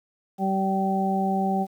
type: harmonic tone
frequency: 192.8 Hz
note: G3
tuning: 28 cents flat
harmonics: 1 / 2 / 3 / 4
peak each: -24 / -31 / -34 / -25 dBFS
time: 0.38-1.67 s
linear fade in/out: 50 ms
effects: 9-bit